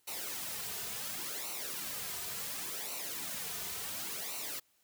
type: noise with flanger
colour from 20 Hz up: white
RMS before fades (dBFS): -40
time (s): 0.07-4.6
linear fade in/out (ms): 10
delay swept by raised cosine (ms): 0.59 to 3.69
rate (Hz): 0.7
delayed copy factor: -0.7
effects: white hiss -72 dBFS RMS until 4.83 s